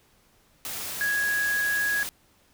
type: tone in noise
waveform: sine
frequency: 1661.2 Hz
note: G#6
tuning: in tune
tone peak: -23 dBFS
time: 1.01-2.03 s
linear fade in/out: 0 ms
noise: white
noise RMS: -34 dBFS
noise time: 0.65-2.09 s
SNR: +8 dB
effects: pink hiss -62 dBFS RMS until 2.53 s